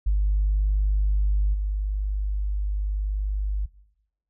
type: tone with level steps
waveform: sine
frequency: 50.4 Hz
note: G1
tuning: 49 cents sharp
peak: -17 / -22 dBFS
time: 0.06-3.66 s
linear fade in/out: 10 ms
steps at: 1.53 s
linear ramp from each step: 20 ms
effects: noise-tail reverb RT60 0.9 s tail -21 dB re dry + tanh soft clip ceiling -14 dBFS